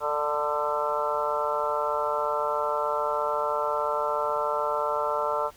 harmonic tone with a mistuned harmonic, 148.5 Hz, D3, 20 cents sharp, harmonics 3 / 4 / 5 / 6 / 7 / 8 / 9, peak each -33 / -29 / -39 / -31 / -32 / -35 / -31 dBFS, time 0-5.51 s, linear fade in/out 50 ms, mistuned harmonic 7, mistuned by -23 cents, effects pink hiss -54 dBFS RMS until 5.56 s

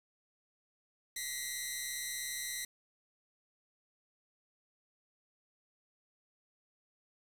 10% pulse tone pair together, 1917.9 / 2055 Hz, A#6 / C7, +49 / -32 cents, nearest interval minor second, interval 119 cents, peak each -31 / -31 dBFS, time 1.16-2.65 s, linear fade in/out 5 ms, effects 9-bit

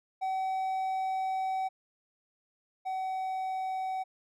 triangle tone pair in turn, 760 / 755.9 Hz, F#5 / F#5, +46 / +37 cents, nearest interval unison, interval 9 cents, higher first, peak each -27 / -29 dBFS, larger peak first, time 0.21-1.69 / 2.85-4.04 s, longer first, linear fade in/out 20 ms, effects none

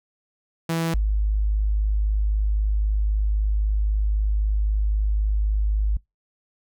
sawtooth / sine tone pair in turn, 164.81 / 51.91 Hz, E3 / G#1, 0 / 0 cents, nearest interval octave + minor sixth, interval 2000 cents, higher first, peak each -18 dBFS, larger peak neither, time 0.69-0.94 / 0.94-5.97 s, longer second, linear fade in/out 5 ms, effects noise-tail reverb RT60 0.2 s tail -25 dB re dry

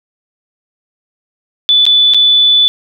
sine tone with dropouts, 3480 Hz, A7, 20 cents flat, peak -5 dBFS, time 1.69-2.68 s, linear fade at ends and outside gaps 0 ms, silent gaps 1.854-1.865 / 2.137-2.145 s, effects none

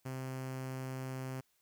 sawtooth tone with notch filter, 130.81 Hz, C3, in tune, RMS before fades -41 dBFS, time 0.05-1.41 s, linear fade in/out 10 ms, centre 3700 Hz, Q 2, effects white hiss -75 dBFS RMS until 1.61 s

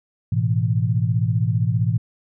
sine chord, A suspended second, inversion none, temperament equal with one note detuned, 108.17 / 123.47 / 164.81 Hz, A2 / B2 / E3, -29 / 0 / 0 cents, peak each -20 / -21 / -24 dBFS, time 0.32-1.98 s, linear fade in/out 5 ms, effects none

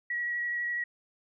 sine tone with vibrato, 1919 Hz, A#6, 50 cents sharp, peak -29 dBFS, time 0.1-0.84 s, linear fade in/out 5 ms, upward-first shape sine, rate 12 Hz, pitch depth 14 cents each way, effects none

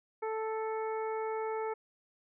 harmonic tone, 440 Hz, A4, in tune, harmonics 1 / 2 / 3 / 4 / 5, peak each -34 / -38 / -44 / -52 / -49 dBFS, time 0.22-1.74 s, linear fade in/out 10 ms, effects none

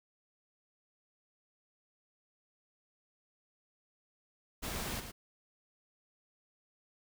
pink noise with echo, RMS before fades -39 dBFS, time 4.62-5.01 s, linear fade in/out 20 ms, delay 110 ms, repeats 1, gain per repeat -7 dB, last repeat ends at 5.12 s, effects none

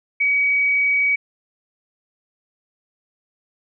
sine tone, 2266 Hz, C#7, 37 cents sharp, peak -15 dBFS, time 0.2-1.16 s, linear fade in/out 10 ms, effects none

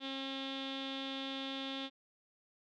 sawtooth tone with low-pass filter, 269.6 Hz, C#4, 48 cents flat, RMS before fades -41 dBFS, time 0-1.9 s, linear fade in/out 50 ms, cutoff 3500 Hz, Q 8.7, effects none

